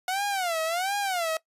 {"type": "tone with vibrato", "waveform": "sawtooth", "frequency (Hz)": 722, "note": "F#5", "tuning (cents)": -43, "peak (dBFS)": -22, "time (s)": [0.08, 1.37], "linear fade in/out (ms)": 2, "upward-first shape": "sine", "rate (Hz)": 1.4, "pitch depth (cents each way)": 210, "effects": ["noise-tail reverb RT60 0.1 s tail -20 dB re dry", "resampled to 32000 Hz"]}